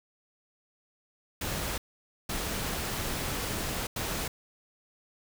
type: noise bursts at uneven times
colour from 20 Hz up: pink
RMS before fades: -33 dBFS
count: 3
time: 1.41-1.78 / 2.29-3.87 / 3.96-4.28 s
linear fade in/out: 5 ms
effects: none